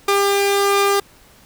sawtooth tone pair together, 399.8 / 1198 Hz, G4 / D6, +34 / +34 cents, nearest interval octave + perfect fifth, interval 1900 cents, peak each -11 / -18 dBFS, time 0.08-1 s, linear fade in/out 5 ms, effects pink hiss -49 dBFS RMS until 1.45 s

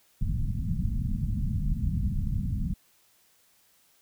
pink low-pass noise, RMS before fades -28 dBFS, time 0.21-2.74 s, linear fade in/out 5 ms, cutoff 220 Hz, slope 48 dB/octave, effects white hiss -64 dBFS RMS until 4.01 s

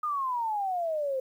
sine exponential sweep, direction down, 1244.5 to 514 Hz, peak -27 dBFS, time 0.03-1.2 s, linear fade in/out 5 ms, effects 10-bit

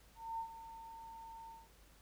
sine tone with ADSR envelope, 907 Hz, A#5, 48 cents flat, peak -37 dBFS, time 0.15-1.69 s, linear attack 240 ms, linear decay 85 ms, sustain -12 dB, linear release 200 ms, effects added 50 Hz sine -64 dBFS peak until 2.01 s + pink hiss -66 dBFS RMS until 2.01 s

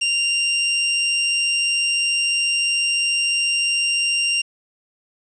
sawtooth tone, 2783 Hz, F7, 7 cents flat, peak -14 dBFS, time 0.01-4.42 s, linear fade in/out 10 ms, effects resampled to 22050 Hz + 8-bit

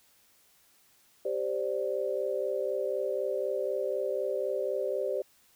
sine chord, G suspended fourth, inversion none, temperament equal, 392 / 523.3 / 587.3 Hz, G4 / C5 / D5, 0 / 0 / 0 cents, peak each -33 / -32 / -33 dBFS, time 1.25-5.22 s, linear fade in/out 5 ms, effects white hiss -64 dBFS RMS until 5.55 s

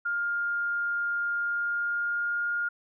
sine tone with pitch glide, 1408 to 1417.8 Hz, F6 to F6, +14 to +26 cents, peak -26 dBFS, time 0.05-2.69 s, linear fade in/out 10 ms, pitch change +12 cents, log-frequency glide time 1.27-2.51 s, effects none

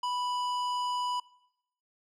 square tone, 987.8 Hz, B5, in tune, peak -30 dBFS, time 0.03-1.2 s, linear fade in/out 5 ms, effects noise-tail reverb RT60 0.8 s tail -21 dB re dry + low-pass 6000 Hz 12 dB/octave

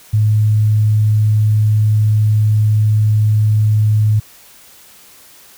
sine tone, 107 Hz, A2, 48 cents flat, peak -9 dBFS, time 0.13-4.2 s, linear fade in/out 10 ms, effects white hiss -43 dBFS RMS until 5.57 s

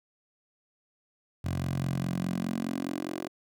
10% pulse tone with high-pass filter sweep, 44.86 Hz, F1, 47 cents sharp, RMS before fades -32 dBFS, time 1.44-3.28 s, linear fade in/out 10 ms, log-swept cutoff 98 to 370 Hz, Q 3.3, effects none

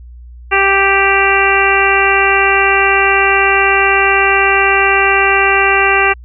harmonic tone, 392 Hz, G4, in tune, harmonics 1 / 2 / 3 / 4 / 5 / 6 / 7, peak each -16 / -16 / -16 / -16 / -16 / -16 / -16 dBFS, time 0.51-6.14 s, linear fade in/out 20 ms, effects added 60 Hz sine -31 dBFS peak until 6.24 s

